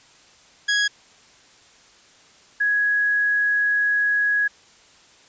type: tone pair in turn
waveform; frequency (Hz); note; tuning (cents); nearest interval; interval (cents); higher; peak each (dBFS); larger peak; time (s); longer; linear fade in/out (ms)
sawtooth / sine; 1661.2 / 1667.5; G#6 / G#6; 0 / +7; unison; 7; second; -14 / -17; first; 0.68-0.88 / 2.6-4.48; second; 10
effects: white hiss -52 dBFS RMS until 5.28 s + resampled to 16000 Hz